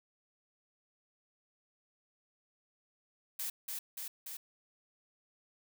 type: noise with echo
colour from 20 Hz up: blue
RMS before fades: -38 dBFS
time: 3.39-3.5 s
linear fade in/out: 5 ms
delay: 290 ms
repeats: 3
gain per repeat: -2 dB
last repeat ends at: 4.37 s
effects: none